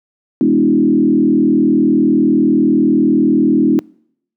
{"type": "tone with frequency modulation", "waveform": "sine", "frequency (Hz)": 270, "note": "C#4", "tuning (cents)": -45, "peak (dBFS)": -8, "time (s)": [0.41, 3.79], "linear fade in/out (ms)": 0, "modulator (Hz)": 40, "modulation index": 1.7, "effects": ["noise-tail reverb RT60 0.7 s tail -26 dB re dry", "high-pass 150 Hz 12 dB/octave"]}